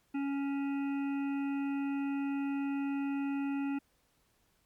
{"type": "harmonic tone with a mistuned harmonic", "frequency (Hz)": 278.4, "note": "C#4", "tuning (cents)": 8, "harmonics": [1, 3, 5, 7, 9, 10], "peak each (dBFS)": [-31, -45, -49, -54, -50, -57], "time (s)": [0.14, 3.79], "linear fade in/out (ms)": 10, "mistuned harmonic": 10, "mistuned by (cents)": -15, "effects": ["pink hiss -72 dBFS RMS until 4.65 s", "MP3 96 kbps"]}